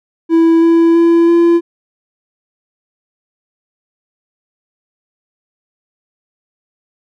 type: tone with pitch steps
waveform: triangle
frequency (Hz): 329.6 / 333 / 336.5 / 340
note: E4 / E4 / E4 / F4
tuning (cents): 0 / +18 / +36 / -46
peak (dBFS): -4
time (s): 0.29-1.61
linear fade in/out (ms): 50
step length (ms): 330
effects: none